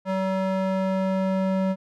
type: tone with band-pass filter sweep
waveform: square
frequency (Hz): 190.1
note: F#3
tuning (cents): +47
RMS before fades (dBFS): -24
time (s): 0.05-1.76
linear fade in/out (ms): 50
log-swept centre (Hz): 680 to 410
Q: 0.87
effects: none